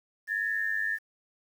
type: tone pair together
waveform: sine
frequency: 1700 / 1801.1 Hz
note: G#6 / A6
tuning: +40 / +40 cents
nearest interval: minor second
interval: 100 cents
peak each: -31 / -29 dBFS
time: 0.27-0.99 s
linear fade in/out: 50 ms
effects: 9-bit